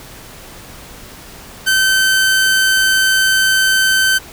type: tone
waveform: sawtooth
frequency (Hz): 1540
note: G6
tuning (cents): -31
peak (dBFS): -7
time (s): 1.66-4.19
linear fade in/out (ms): 20
effects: pink hiss -36 dBFS RMS until 4.32 s